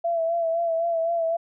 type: tone with vibrato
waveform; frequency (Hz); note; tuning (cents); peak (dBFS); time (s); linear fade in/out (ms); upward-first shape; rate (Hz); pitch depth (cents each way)
sine; 668; E5; +23; -21; 0.04-1.37; 10; sine; 3.9; 40
effects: none